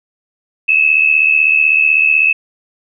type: tone pair together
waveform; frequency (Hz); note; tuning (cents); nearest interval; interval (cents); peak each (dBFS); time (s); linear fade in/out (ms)
sine; 2558 / 2634; D#7 / E7; +47 / -2; minor second; 51; -11; 0.68-2.33; 10
effects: none